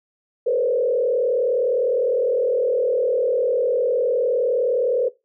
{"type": "tone with frequency modulation", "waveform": "sine", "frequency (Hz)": 493.9, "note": "B4", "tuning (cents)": 0, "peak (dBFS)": -16, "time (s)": [0.46, 5.09], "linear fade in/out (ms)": 10, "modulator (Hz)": 39.7, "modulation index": 1.2, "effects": ["noise-tail reverb RT60 0.2 s tail -18 dB re dry"]}